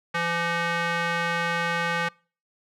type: tone with band-pass filter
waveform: square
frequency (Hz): 170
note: F3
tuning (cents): -46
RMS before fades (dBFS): -26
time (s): 0.14-2.09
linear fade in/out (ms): 10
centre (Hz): 1700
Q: 1.4
effects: noise-tail reverb RT60 0.4 s tail -26 dB re dry